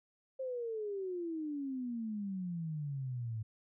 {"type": "exponential sweep", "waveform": "sine", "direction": "down", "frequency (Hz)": [534, 107.5], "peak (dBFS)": -36, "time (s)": [0.39, 3.43], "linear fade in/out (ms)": 10, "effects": []}